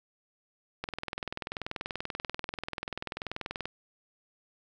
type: click train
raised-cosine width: 0.3 ms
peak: -18 dBFS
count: 59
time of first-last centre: 0.84-3.656 s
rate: 20.6 Hz
effects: none